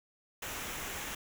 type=noise with comb filter; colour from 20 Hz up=pink; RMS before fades=-40 dBFS; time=0.42-1.15 s; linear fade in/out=5 ms; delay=0.22 ms; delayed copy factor=-0.5; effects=none